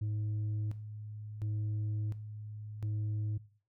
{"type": "tone with tremolo", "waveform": "sine", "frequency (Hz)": 106.2, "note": "G#2", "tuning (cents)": 39, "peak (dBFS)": -29, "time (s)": [0.01, 3.38], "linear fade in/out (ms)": 10, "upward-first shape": "square", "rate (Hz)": 0.71, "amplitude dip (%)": 75, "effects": ["noise-tail reverb RT60 0.4 s tail -17 dB re dry", "tanh soft clip ceiling -31 dBFS"]}